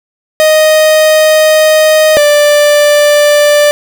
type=tone pair in turn; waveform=45% pulse; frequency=622.3 / 588.7 Hz; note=D#5 / D5; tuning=0 / +4 cents; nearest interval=minor second; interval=96 cents; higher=first; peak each=-4 dBFS; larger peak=neither; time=0.4-2.17 / 2.17-3.71 s; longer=first; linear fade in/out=0 ms; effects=none